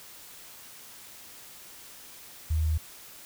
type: tone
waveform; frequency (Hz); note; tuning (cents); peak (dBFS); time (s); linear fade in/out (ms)
sine; 78.6; D#2; +18; -23; 2.5-2.78; 10
effects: white hiss -48 dBFS RMS until 3.25 s